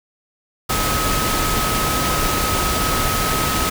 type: tone in noise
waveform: sine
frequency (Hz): 1274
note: D#6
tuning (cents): +41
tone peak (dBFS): -23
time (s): 0.69-3.7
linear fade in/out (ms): 10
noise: pink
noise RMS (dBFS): -20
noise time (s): 0.69-3.7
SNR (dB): -6
effects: none